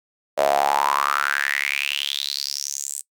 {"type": "tone with high-pass filter sweep", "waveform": "sawtooth", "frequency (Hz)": 70.7, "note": "C#2", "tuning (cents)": 35, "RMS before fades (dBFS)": -23, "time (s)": [0.37, 3.02], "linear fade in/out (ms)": 20, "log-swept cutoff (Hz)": [590, 8400], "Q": 7.2, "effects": ["noise-tail reverb RT60 0.1 s tail -21 dB re dry"]}